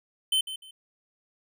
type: tone with echo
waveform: square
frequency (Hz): 3073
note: G7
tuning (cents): -35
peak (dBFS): -22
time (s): 0.32-0.41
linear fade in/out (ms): 5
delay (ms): 150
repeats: 2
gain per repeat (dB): -12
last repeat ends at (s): 0.71
effects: none